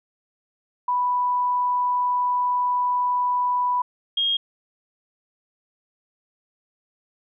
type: tone pair in turn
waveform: sine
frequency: 987.8 / 3249 Hz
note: B5 / G#7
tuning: 0 / -39 cents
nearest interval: octave + major sixth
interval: 2061 cents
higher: second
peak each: -19 dBFS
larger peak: neither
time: 0.88-3.82 / 4.17-4.37 s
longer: first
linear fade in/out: 5 ms
effects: none